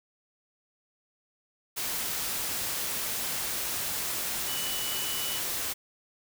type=tone in noise; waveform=sine; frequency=2960 Hz; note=F#7; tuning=in tune; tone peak=-36 dBFS; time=4.47-5.4 s; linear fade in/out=20 ms; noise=white; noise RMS=-32 dBFS; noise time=1.76-5.74 s; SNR=-7 dB; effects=none